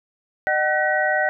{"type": "tone cluster", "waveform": "sine", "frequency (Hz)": [610, 756, 1508, 1910], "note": ["D#5", "F#5", "F#6", "A#6"], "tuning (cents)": [-34, 37, 32, 42], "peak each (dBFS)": -23, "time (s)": [0.47, 1.29], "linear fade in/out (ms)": 0, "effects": []}